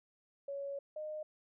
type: tone pair in turn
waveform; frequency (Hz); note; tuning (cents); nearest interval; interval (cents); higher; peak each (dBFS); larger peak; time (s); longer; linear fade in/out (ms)
sine; 559 / 613.3; C#5 / D#5; +14 / -25; major second; 161; second; -38 / -39; first; 0.48-0.79 / 0.96-1.23; first; 5
effects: none